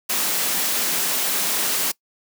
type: high-pass noise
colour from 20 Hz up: white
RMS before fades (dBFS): -22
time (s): 0.09-1.92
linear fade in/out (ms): 10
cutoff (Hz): 150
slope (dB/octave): 96
effects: noise-tail reverb RT60 0.1 s tail -22 dB re dry